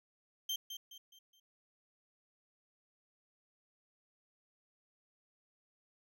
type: tone with echo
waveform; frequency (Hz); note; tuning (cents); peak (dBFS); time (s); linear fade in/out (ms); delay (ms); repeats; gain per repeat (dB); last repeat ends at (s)
35% pulse; 3153; G7; +9; -33; 0.49-0.56; 5; 210; 4; -8; 1.4
effects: none